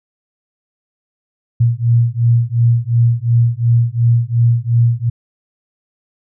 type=beating tone pair; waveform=sine; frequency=116.5 / 119.3 Hz; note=A#2 / A#2; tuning=-1 / +41 cents; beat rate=2.8 Hz; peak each=-13 dBFS; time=1.6-5.1 s; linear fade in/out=10 ms; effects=none